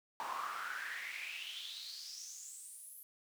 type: noise with high-pass filter sweep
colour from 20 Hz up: brown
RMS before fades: -45 dBFS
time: 0.2-3.03 s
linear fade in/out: 0 ms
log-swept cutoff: 920 to 12000 Hz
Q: 6.6
effects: none